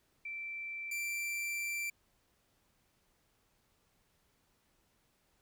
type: tone pair in turn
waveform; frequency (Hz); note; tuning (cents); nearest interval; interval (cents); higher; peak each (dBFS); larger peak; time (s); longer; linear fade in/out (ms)
sine / 45% pulse; 2338 / 2348; D7 / D7; -8 / -1; unison; 7; second; -39 / -35; second; 0.25-0.91 / 0.91-1.9; second; 5
effects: pink hiss -74 dBFS RMS until 5.41 s